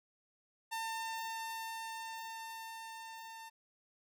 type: tone with level ramp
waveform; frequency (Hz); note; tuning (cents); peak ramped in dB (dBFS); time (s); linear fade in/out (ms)
sawtooth; 901; A5; +41; -33 to -44; 0.71-3.5; 20
effects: none